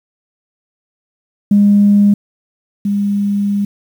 sine tone pair in turn, 203.8 / 202.2 Hz, G#3 / G#3, -32 / -46 cents, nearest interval unison, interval 14 cents, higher first, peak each -5 / -12 dBFS, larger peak first, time 1.51-2.14 / 2.85-3.65 s, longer second, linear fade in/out 5 ms, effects tanh soft clip ceiling -1 dBFS + 7-bit

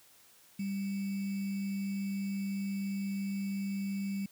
sine tone with sample-and-hold, 197.1 Hz, G3, 10 cents sharp, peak -32 dBFS, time 0.59-4.26 s, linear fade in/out 5 ms, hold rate 2450 Hz, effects white hiss -61 dBFS RMS until 4.31 s + high-pass 60 Hz 12 dB/octave

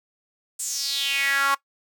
sawtooth tone with high-pass filter sweep, 277.2 Hz, C#4, in tune, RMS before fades -24 dBFS, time 0.59-1.55 s, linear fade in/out 10 ms, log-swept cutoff 8200 to 1100 Hz, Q 4.8, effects noise-tail reverb RT60 0.1 s tail -20 dB re dry

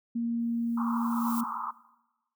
sine tone, 233.5 Hz, A#3, 3 cents sharp, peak -27 dBFS, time 0.15-1.44 s, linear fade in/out 10 ms
violet noise with exponential growth, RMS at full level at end -37 dBFS, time 0.39-1.41 s, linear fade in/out 5 ms, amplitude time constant 220 ms
white band-pass noise, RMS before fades -35 dBFS, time 0.77-1.71 s, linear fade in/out 5 ms, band 860 to 1300 Hz, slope 96 dB/octave
effects noise-tail reverb RT60 1.0 s tail -18 dB re dry

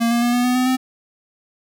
square tone with pitch steps, 232.2 / 236.3 / 240.4 / 244.6 / 248.9 / 253.2 / 257.6 Hz, A#3 / A#3 / B3 / B3 / B3 / B3 / C4, -7 / +24 / -46 / -16 / +14 / +43 / -27 cents, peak -16 dBFS, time 0-0.77 s, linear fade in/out 20 ms, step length 110 ms, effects none

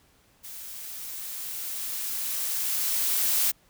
blue noise with level ramp, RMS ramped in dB -41 to -23 dBFS, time 0.43-3.52 s, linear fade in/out 20 ms, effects pink hiss -62 dBFS RMS until 3.69 s

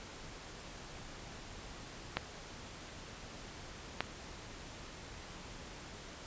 clicks, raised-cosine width 0.3 ms, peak -15 dBFS, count 2, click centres 2.17 / 4.006 s, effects pink hiss -49 dBFS RMS until 6.26 s + resampled to 16000 Hz

